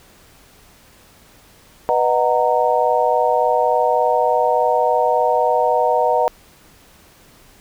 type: chord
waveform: sine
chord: B major seventh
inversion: none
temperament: just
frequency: 493.9 / 617.4 / 740.8 / 926 Hz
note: B4 / D#5 / F#5 / A#5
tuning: 0 / -14 / +2 / -12 cents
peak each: -19 dBFS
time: 1.89-6.28 s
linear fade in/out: 0 ms
effects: pink hiss -49 dBFS RMS until 7.6 s